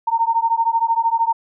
sine beating tone pair, 910 / 923 Hz, A#5 / A#5, -42 / -17 cents, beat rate 13 Hz, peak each -18 dBFS, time 0.07-1.33 s, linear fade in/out 10 ms, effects none

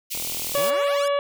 white high-pass noise, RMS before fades -29 dBFS, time 0.1-0.71 s, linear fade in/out 20 ms, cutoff 2200 Hz, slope 48 dB/octave
click train, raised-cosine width 1 ms, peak -24 dBFS, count 17, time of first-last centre 0.15-0.544 s, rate 40.6 Hz
harmonic tone, 568 Hz, C#5, 42 cents sharp, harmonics 1 / 2 / 3 / 4 / 5 / 6 / 7, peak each -20 / -27 / -36 / -37 / -36 / -39 / -47 dBFS, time 0.55-1.19 s, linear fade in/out 0 ms
10% pulse exponential sweep, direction up, 130.81 to 1818 Hz, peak -24 dBFS, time 0.57-1.08 s, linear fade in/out 2 ms
effects none

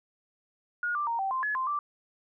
sine tone with pitch steps, 1437 / 1180 / 929 / 775 / 1043 / 1702 / 1043 / 1172 Hz, F6 / D6 / A#5 / G5 / C6 / G#6 / C6 / D6, +49 / +8 / -6 / -20 / -6 / +42 / -6 / -4 cents, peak -27 dBFS, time 0.83-1.79 s, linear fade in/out 2 ms, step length 120 ms, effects none

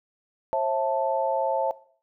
sine chord, A minor, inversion first, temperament equal with one note detuned, 537 / 659.3 / 880 Hz, C5 / E5 / A5, +45 / 0 / 0 cents, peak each -26 dBFS, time 0.53-1.71 s, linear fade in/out 0 ms, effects noise-tail reverb RT60 0.5 s tail -19 dB re dry

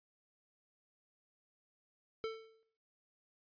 square tone with exponential decay, 445.2 Hz, A4, 20 cents sharp, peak -35 dBFS, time 2.24-2.63 s, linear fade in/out 0 ms, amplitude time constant 83 ms, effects noise-tail reverb RT60 0.7 s tail -21 dB re dry + resampled to 11025 Hz

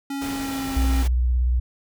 square tone with pitch glide, 277.2 to 267.8 Hz, C#4 to C4, 0 to +40 cents, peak -27 dBFS, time 0.1-1.03 s, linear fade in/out 5 ms, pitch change -60 cents, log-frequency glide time 0.21-0.74 s
pink noise, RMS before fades -34 dBFS, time 0.21-1.08 s, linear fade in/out 10 ms
sine tone with vibrato, 61.5 Hz, B1, 7 cents flat, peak -17 dBFS, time 0.76-1.6 s, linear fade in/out 10 ms, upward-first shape sine, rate 17 Hz, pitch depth 64 cents each way
effects none

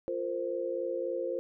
sine chord, F suspended fourth, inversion none, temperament equal with one note detuned, 349.2 / 459.7 / 523.3 Hz, F4 / Bb4 / C5, 0 / -24 / 0 cents, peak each -36 / -37 / -33 dBFS, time 0.08-1.39 s, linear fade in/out 0 ms, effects none

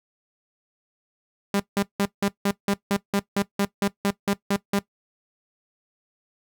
sawtooth tone bursts, 200.1 Hz, G3, 36 cents sharp, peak -16 dBFS, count 15, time 1.54-4.79 s, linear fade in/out 2 ms, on 58 ms, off 170 ms, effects noise-tail reverb RT60 0.1 s tail -18 dB re dry

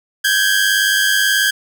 sawtooth tone pair together, 1562.8 / 1661.2 Hz, G6 / G#6, -6 / 0 cents, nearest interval minor second, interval 106 cents, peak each -12 dBFS, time 0.24-1.51 s, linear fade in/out 10 ms, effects none

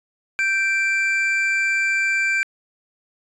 triangle tone pair together, 1564.5 / 2349 Hz, G6 / D7, -4 / 0 cents, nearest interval perfect fifth, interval 704 cents, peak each -20 / -18 dBFS, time 0.39-2.43 s, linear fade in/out 0 ms, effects resampled to 24000 Hz

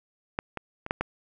clicks, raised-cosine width 0.5 ms, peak -12 / -18 / -20 / -10 / -12 dBFS, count 5, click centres 0.389 / 0.573 / 0.864 / 0.909 / 1.01 s, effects none

